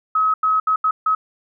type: tone bursts at uneven times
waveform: sine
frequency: 1278 Hz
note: D#6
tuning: 46 cents sharp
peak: -14 dBFS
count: 5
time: 0.15-0.34 / 0.43-0.6 / 0.67-0.76 / 0.84-0.91 / 1.06-1.15 s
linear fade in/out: 5 ms
effects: none